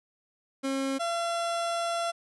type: tone pair in turn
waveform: 30% pulse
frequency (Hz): 270 / 680.4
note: C#4 / F5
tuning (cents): -45 / -45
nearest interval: octave + major third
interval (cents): 1600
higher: second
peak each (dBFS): -25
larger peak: neither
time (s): 0.63-0.99 / 0.99-2.12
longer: second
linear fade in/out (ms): 20
effects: resampled to 24000 Hz